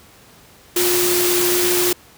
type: tone in noise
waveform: sine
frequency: 355.7 Hz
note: F4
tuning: 32 cents sharp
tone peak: -18 dBFS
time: 0.76-1.93 s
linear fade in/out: 5 ms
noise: white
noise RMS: -19 dBFS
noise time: 0.76-1.93 s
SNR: -2 dB
effects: pink hiss -47 dBFS RMS until 2.17 s + high-pass 60 Hz 12 dB/octave